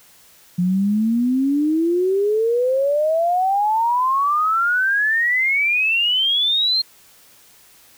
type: exponential sweep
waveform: sine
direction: up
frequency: 174.61 to 4234 Hz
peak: -15 dBFS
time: 0.58-6.82 s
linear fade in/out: 10 ms
effects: white hiss -50 dBFS RMS until 7.97 s